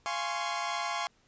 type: chord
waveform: sawtooth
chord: Db major seventh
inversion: first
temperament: equal with one note detuned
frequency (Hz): 691.6 / 830.6 / 1046.5 / 1108.7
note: F5 / Ab5 / C6 / Db6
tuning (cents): -17 / 0 / 0 / 0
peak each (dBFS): -33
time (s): 0.06-1.07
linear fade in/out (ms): 0
effects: pink hiss -67 dBFS RMS until 1.27 s + resampled to 16000 Hz